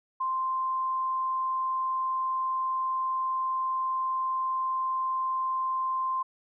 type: tone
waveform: sine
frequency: 1045 Hz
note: C6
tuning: 2 cents flat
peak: -26 dBFS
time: 0.2-6.23 s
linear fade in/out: 10 ms
effects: none